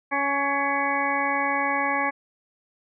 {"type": "harmonic tone with a mistuned harmonic", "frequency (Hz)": 279.6, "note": "C#4", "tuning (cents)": 15, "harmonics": [1, 2, 3, 4, 6, 7, 8], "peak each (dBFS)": [-32, -32, -27, -28, -29, -31, -30], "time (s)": [0.11, 2.11], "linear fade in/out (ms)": 20, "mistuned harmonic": 7, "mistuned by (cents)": 43, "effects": []}